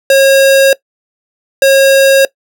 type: tone pair in turn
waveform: square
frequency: 543 / 543 Hz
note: C#5 / C#5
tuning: -36 / -36 cents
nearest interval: unison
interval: 0 cents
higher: neither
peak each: -4 dBFS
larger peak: neither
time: 0.1-0.73 / 1.62-2.25 s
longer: neither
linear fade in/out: 2 ms
effects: noise-tail reverb RT60 0.1 s tail -20 dB re dry